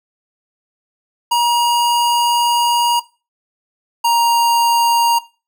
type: tone pair in turn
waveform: square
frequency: 951 / 936.8 Hz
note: A#5 / A#5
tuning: +34 / +8 cents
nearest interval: unison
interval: 26 cents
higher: first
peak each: -12 dBFS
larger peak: neither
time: 1.31-3 / 4.04-5.19 s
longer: first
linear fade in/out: 10 ms
effects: noise-tail reverb RT60 0.3 s tail -18 dB re dry